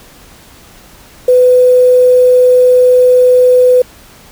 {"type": "tone with quantisation", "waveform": "sine", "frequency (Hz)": 501, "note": "B4", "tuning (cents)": 25, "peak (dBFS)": -3, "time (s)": [1.28, 3.82], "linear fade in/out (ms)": 5, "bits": 5, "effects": ["pink hiss -39 dBFS RMS until 4.31 s"]}